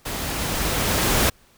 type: noise with level ramp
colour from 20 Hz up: pink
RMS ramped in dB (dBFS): -29 to -18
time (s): 0.05-1.3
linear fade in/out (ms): 10
effects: pink hiss -56 dBFS RMS until 1.57 s